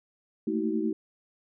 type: tone cluster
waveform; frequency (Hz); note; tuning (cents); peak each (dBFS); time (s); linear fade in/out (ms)
sine; 217.8 / 227.9 / 319.4 / 378.4; A3 / A#3 / D#4 / F#4; -17 / -39 / +45 / +39; -31 / -34 / -29 / -32; 0.47-0.93; 5
effects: none